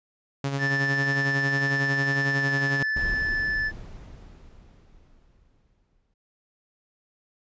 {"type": "tone with tremolo", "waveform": "sawtooth", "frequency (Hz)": 138.59, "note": "C#3", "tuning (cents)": 0, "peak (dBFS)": -20, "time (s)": [0.44, 2.83], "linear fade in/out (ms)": 2, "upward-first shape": "sine", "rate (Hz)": 11, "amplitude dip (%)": 50}
{"type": "tone with pitch glide", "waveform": "triangle", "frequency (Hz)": [1760, 1744.8], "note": ["A6", "A6"], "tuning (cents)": [0, -15], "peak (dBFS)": -22, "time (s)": [0.58, 3.72], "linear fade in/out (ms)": 50, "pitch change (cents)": -15, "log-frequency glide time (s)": [2.39, 2.5]}
{"type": "noise with exponential decay", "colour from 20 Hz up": "brown", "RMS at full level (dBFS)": -29, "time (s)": [2.96, 6.14], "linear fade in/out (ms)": 5, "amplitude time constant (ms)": 690}
{"effects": ["resampled to 16000 Hz"]}